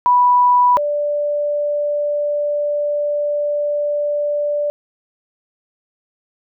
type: tone pair in turn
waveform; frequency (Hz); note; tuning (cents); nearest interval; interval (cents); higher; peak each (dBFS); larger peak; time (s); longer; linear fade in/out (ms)
sine; 984 / 586.6; B5 / D5; -7 / -2; major sixth; 895; first; -9 / -16; first; 0.06-0.77 / 0.77-4.7; second; 0
effects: none